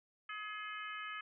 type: harmonic tone with a mistuned harmonic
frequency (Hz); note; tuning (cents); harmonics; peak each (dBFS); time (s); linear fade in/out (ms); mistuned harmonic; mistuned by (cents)
422.8; G#4; +31; 3 / 4 / 5 / 6 / 7; -45 / -47 / -49 / -51 / -52; 0.29-1.21; 5; 7; +34
effects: none